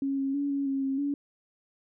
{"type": "tone with pitch steps", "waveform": "sine", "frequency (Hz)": [274.4, 271.8, 283.8, 278.9, 271.9, 269.8, 284.5], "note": ["C#4", "C#4", "C#4", "C#4", "C#4", "C#4", "C#4"], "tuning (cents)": [-17, -34, 41, 11, -33, -47, 45], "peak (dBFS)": -26, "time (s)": [0.02, 1.14], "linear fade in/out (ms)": 2, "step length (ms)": 160, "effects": []}